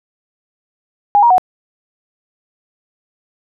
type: tone with pitch steps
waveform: sine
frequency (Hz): 818 / 946 / 737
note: G#5 / A#5 / F#5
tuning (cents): -26 / +25 / -7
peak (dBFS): -6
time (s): 1.15-1.381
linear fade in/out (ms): 0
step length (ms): 77
effects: none